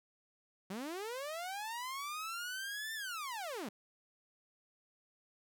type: linear two-way sweep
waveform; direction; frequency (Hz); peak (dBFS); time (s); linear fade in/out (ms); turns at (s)
sawtooth; up then down; 178.8 to 1800 to 178.8; -36; 0.7-3.69; 5; 2.94
effects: none